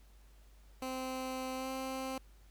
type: tone with pitch glide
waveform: 15% pulse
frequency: 259.7 to 263.2 Hz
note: C4 to C4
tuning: -13 to +10 cents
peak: -31 dBFS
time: 0.82-2.18 s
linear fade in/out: 2 ms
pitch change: +23 cents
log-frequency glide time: 1.55-1.69 s
effects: added 50 Hz sine -57 dBFS peak until 2.5 s + pink hiss -68 dBFS RMS until 2.5 s